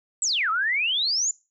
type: exponential two-way sweep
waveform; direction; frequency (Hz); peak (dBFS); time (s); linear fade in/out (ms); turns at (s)
sine; down then up; 8160 to 1244.5 to 7220; -21; 0.22-1.31; 2; 0.5
effects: noise-tail reverb RT60 0.3 s tail -23 dB re dry